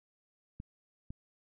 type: clicks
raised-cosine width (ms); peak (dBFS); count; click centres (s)
5; -30; 2; 0.601 / 1.105
effects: none